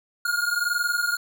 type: tone pair together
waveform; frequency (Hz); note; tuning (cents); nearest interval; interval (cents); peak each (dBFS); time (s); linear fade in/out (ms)
square; 1415.6 / 1437; F6 / F6; +23 / +49; unison; 26; -26; 0.25-1.17; 5
effects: none